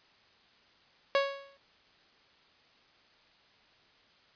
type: tone with exponential decay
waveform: sawtooth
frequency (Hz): 554.4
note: C#5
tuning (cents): 0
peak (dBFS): -18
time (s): 1.15-1.57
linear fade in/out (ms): 1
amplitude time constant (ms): 90
effects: white hiss -63 dBFS RMS until 4.35 s + resampled to 11025 Hz